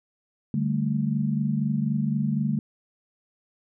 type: chord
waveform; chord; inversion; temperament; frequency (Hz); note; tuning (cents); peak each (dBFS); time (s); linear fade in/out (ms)
sine; D suspended fourth; none; equal; 146.83 / 196 / 220; D3 / G3 / A3; 0 / 0 / 0; -26 / -28 / -26; 0.54-2.59; 2
effects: none